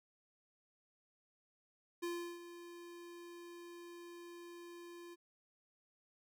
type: tone with ADSR envelope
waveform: square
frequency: 345.6 Hz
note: F4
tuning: 18 cents flat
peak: -38 dBFS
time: 2.02-5.16 s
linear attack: 16 ms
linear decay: 350 ms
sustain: -13 dB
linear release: 29 ms
effects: none